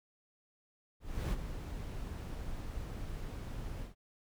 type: noise with ADSR envelope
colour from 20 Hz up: brown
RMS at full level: -32 dBFS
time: 1-3.95 s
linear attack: 320 ms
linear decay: 33 ms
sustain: -9 dB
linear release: 130 ms
effects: none